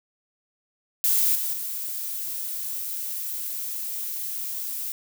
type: noise with level steps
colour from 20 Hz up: violet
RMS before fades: -21 / -27 / -31 dBFS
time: 1.04-4.92 s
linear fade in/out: 0 ms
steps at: 1.35 / 1.53 s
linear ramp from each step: 5 ms
effects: none